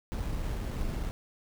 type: noise with sample-and-hold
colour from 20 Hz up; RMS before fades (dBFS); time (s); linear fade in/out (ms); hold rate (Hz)
brown; -33; 0.12-1.11; 0; 4900
effects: none